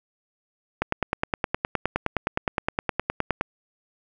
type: click train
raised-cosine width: 0.5 ms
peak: -7 dBFS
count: 26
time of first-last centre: 0.82-3.411 s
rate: 9.65 Hz
effects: none